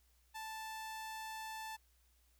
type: tone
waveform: sawtooth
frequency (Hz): 880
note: A5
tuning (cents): 0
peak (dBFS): -40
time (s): 0.34-1.77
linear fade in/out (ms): 20
effects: added 60 Hz sine -70 dBFS peak until 2.39 s + white hiss -75 dBFS RMS until 2.39 s